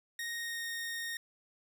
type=tone with pitch glide; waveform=sawtooth; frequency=1864.7 to 1852.9 Hz; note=A#6 to A#6; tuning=0 to -11 cents; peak=-33 dBFS; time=0.19-1.17 s; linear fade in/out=2 ms; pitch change=-11 cents; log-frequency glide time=0.34-0.67 s; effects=none